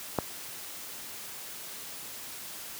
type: click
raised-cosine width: 1 ms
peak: -11 dBFS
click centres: 0.187 s
effects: white hiss -42 dBFS RMS until 2.79 s + high-pass 80 Hz 12 dB/octave